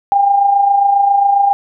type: tone with amplitude modulation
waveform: sine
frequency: 801 Hz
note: G5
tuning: 37 cents sharp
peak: -6 dBFS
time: 0.12-1.53 s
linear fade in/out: 0 ms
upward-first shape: sine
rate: 27.4 Hz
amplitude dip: 50%
effects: none